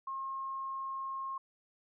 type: tone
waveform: sine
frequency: 1074 Hz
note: C6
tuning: 45 cents sharp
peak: -36 dBFS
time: 0.07-1.38 s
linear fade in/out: 5 ms
effects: none